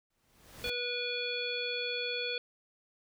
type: noise with exponential growth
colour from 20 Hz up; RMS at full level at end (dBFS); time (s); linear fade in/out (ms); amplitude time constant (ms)
pink; -42; 0.1-0.7; 5; 130
type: harmonic tone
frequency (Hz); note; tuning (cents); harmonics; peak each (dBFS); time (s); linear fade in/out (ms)
487.5; B4; -23; 1 / 3 / 5 / 7 / 9; -38 / -43 / -37 / -38 / -41; 0.64-2.38; 2
effects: none